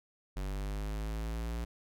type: linear sweep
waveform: square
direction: up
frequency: 47.37 to 58.27 Hz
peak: -35 dBFS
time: 0.36-1.65 s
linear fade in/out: 10 ms
effects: none